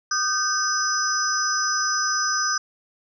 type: tone cluster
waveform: sine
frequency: 1227 / 1544 / 5080 / 5950 Hz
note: D#6 / G6 / D#8 / F#8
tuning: -25 / -27 / +35 / +9 cents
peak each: -26 dBFS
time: 0.11-2.58 s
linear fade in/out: 5 ms
effects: none